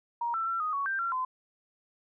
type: tone with pitch steps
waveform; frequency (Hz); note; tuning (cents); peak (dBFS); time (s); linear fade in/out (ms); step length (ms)
sine; 943 / 1335 / 1352 / 1246 / 1117 / 1574 / 1369 / 1025; A#5 / E6 / E6 / D#6 / C#6 / G6 / F6 / C6; +20 / +22 / +43 / +2 / +13 / +7 / -35 / -36; -28; 0.21-1.25; 5; 130
effects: none